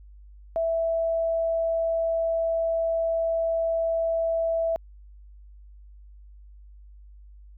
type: tone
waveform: sine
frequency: 659.3 Hz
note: E5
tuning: in tune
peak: -22 dBFS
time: 0.56-4.76 s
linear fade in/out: 0 ms
effects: added 50 Hz sine -45 dBFS peak until 7.57 s